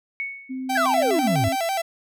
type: tone with exponential decay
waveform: sine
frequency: 2217 Hz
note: C#7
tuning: in tune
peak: -23 dBFS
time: 0.2-0.71 s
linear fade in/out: 0 ms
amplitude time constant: 110 ms
type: tone with pitch glide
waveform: sine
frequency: 260 to 268.2 Hz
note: C4 to C4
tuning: -11 to +43 cents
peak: -27 dBFS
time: 0.49-1.56 s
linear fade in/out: 20 ms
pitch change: +54 cents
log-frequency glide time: 0.98-1.15 s
type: tone with vibrato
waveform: 45% pulse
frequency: 720 Hz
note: F#5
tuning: 47 cents flat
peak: -22 dBFS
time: 0.69-1.82 s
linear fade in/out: 10 ms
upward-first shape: square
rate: 6 Hz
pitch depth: 130 cents each way
type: exponential sweep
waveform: triangle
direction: down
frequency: 1743 to 91.8 Hz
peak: -18 dBFS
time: 0.75-1.49 s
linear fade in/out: 10 ms
effects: none